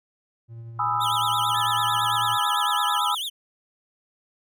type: tone with tremolo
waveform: triangle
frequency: 115.4 Hz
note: A#2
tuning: 17 cents flat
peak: -33 dBFS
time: 0.48-2.39 s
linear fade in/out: 50 ms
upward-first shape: sine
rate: 11 Hz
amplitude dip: 25%
type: chord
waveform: sine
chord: E major seventh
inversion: first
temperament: equal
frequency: 830.6 / 987.8 / 1244.5 / 1318.5 Hz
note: G#5 / B5 / D#6 / E6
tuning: 0 / 0 / 0 / 0 cents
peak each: -28 / -27 / -27 / -26 dBFS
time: 0.79-3.15 s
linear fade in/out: 5 ms
type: tone with vibrato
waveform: 45% pulse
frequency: 3322 Hz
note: G#7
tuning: in tune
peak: -27 dBFS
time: 1-3.3 s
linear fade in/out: 20 ms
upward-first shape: triangle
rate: 9 Hz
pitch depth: 260 cents each way
type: tone with pitch glide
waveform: sine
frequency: 1735 to 1699.3 Hz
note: A6 to G#6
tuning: -25 to +39 cents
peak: -34 dBFS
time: 1.54-2.98 s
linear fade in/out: 10 ms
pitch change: -36 cents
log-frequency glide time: 1.73-2.09 s
effects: none